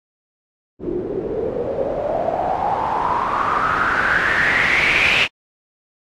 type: noise with low-pass filter sweep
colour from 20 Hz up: white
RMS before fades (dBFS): -19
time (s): 0.79-5.28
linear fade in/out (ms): 50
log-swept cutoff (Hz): 340 to 2700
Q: 6.8
effects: AAC 64 kbps